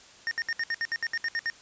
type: tone bursts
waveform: square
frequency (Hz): 1837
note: A#6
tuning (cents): -26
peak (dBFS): -27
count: 12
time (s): 0.27-1.5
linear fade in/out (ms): 0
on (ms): 42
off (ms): 66
effects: white hiss -52 dBFS RMS until 1.61 s + resampled to 16000 Hz